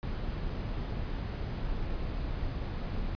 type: noise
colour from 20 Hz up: brown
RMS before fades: -34 dBFS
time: 0.03-3.15 s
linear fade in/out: 0 ms
effects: resampled to 11025 Hz